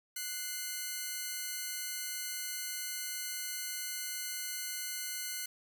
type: tone pair together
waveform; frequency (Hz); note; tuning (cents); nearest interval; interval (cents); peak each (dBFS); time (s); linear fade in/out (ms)
5% pulse; 1480 / 2093; F#6 / C7; 0 / 0; tritone; 600; -29 / -29; 0.16-5.46; 5
effects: none